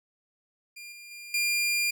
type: tone with level steps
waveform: sawtooth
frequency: 2400 Hz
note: D7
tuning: 37 cents sharp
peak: -38 / -41 / -38 / -21 dBFS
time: 0.76-1.91 s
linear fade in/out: 10 ms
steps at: 0.92 / 1.11 / 1.34 s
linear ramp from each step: 2 ms
effects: none